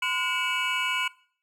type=tone cluster; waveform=triangle; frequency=1025 / 1444 / 2267 / 2623 / 2910 Hz; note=C6 / F#6 / C#7 / E7 / F#7; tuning=-36 / -43 / +38 / -9 / -29 cents; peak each=-30 / -31 / -28 / -30 / -31 dBFS; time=0.02-1.08 s; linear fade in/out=5 ms; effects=noise-tail reverb RT60 0.5 s tail -20 dB re dry